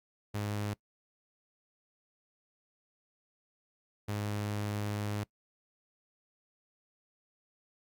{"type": "tone bursts at uneven times", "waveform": "sawtooth", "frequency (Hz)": 103.9, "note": "G#2", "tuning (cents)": 1, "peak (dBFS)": -29, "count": 2, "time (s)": [[0.34, 0.74], [4.08, 5.24]], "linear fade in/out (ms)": 10, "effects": ["noise-tail reverb RT60 0.1 s tail -23 dB re dry", "Opus 48 kbps"]}